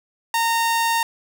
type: tone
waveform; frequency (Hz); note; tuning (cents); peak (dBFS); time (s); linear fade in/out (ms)
sawtooth; 920; A#5; -23; -14; 0.34-1.03; 2
effects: none